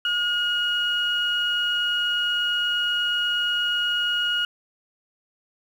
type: tone pair together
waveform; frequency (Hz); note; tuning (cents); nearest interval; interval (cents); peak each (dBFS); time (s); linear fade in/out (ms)
sine; 1432.4 / 2888; F6 / F#7; +43 / -43; octave; 1214; -24 / -22; 0.05-4.45; 2
effects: tanh soft clip ceiling -14 dBFS + 8-bit